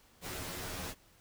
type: noise with comb filter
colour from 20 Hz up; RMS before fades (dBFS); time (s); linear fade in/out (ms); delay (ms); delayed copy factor
pink; -41; 0.21-0.95; 50; 11; +0.9
effects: pink hiss -64 dBFS RMS until 1.2 s